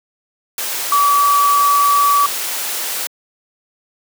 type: tone in noise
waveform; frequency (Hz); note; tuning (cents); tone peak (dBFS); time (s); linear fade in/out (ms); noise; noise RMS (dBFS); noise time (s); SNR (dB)
sine; 1146; D6; -43; -10; 0.92-2.26; 2; white; -22; 0.58-3.07; +9
effects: high-pass 400 Hz 12 dB/octave